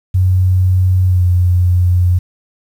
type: tone with pitch glide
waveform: sine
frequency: 92.3 to 89.47 Hz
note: F#2 to F2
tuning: -4 to +42 cents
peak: -8 dBFS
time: 0.14-2.19 s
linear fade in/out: 10 ms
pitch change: -54 cents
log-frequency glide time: 1.06-1.23 s
effects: 7-bit